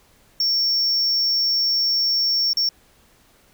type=tone with dropouts; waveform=triangle; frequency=5470 Hz; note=F8; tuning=37 cents flat; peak=-16 dBFS; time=0.4-2.69 s; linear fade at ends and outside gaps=2 ms; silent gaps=2.532-2.57 s; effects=pink hiss -56 dBFS RMS until 3.53 s